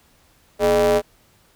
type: ring-modulated tone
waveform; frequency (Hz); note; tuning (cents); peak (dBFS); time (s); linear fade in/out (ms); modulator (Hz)
square; 92.5; F#2; 0; -12; 0.59-1.02; 50; 515
effects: pink hiss -57 dBFS RMS until 1.55 s